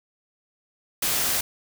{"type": "noise", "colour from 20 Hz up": "white", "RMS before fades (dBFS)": -24, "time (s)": [1.02, 1.41], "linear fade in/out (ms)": 5, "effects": []}